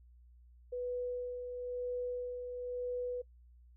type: tone with tremolo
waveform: sine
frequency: 493.9 Hz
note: B4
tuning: in tune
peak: -34 dBFS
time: 0.72-3.22 s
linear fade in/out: 10 ms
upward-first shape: sine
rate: 1 Hz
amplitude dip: 45%
effects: noise-tail reverb RT60 0.1 s tail -23 dB re dry + added 60 Hz sine -57 dBFS peak until 3.76 s